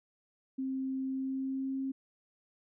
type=tone with pitch glide; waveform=sine; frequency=264.6 to 267.8 Hz; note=C4 to C4; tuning=+20 to +40 cents; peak=-32 dBFS; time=0.58-1.92 s; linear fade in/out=10 ms; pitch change=+20 cents; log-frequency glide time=1.05-1.79 s; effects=none